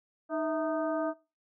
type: harmonic tone with a mistuned harmonic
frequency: 308.8 Hz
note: D#4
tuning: 13 cents flat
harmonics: 1 / 2 / 3 / 4 / 5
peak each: -33 / -31 / -41 / -39 / -44 dBFS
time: 0.29-1.14 s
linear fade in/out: 50 ms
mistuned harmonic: 2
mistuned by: +87 cents
effects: noise-tail reverb RT60 0.3 s tail -22 dB re dry